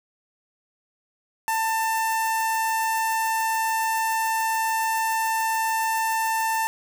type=tone with notch filter; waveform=sawtooth; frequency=893 Hz; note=A5; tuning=25 cents sharp; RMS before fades=-24 dBFS; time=1.48-6.67 s; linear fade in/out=0 ms; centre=3900 Hz; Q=1.3; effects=none